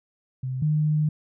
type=tone pair in turn; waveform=sine; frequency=129.6 / 152.35 Hz; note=C3 / D#3; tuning=-16 / -36 cents; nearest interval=minor third; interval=280 cents; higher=second; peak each=-26 / -19 dBFS; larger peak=second; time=0.43-0.62 / 0.62-1.09 s; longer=second; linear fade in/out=5 ms; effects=none